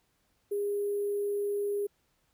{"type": "tone with sample-and-hold", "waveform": "sine", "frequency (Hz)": 407.2, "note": "G#4", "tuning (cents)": -34, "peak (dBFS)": -28, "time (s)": [0.51, 1.87], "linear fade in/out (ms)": 10, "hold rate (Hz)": 11025, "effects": ["pink hiss -73 dBFS RMS until 2.33 s"]}